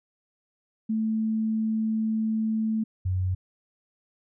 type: tone pair in turn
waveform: sine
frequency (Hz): 220 / 92.5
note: A3 / F#2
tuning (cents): 0 / 0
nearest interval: octave + minor third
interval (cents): 1500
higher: first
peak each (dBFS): -23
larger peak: neither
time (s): 0.89-2.84 / 3.05-3.35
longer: first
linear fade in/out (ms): 10
effects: none